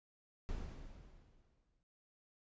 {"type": "noise with exponential decay", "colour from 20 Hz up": "brown", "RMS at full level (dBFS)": -41, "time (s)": [0.49, 1.83], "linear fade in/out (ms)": 0, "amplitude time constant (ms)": 290, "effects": ["resampled to 16000 Hz"]}